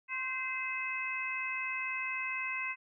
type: harmonic tone with a mistuned harmonic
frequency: 516 Hz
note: C5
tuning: 24 cents flat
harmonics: 2 / 3 / 4 / 5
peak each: -42 / -44 / -37 / -37 dBFS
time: 0.08-2.76 s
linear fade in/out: 50 ms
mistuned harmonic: 2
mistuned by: +36 cents
effects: none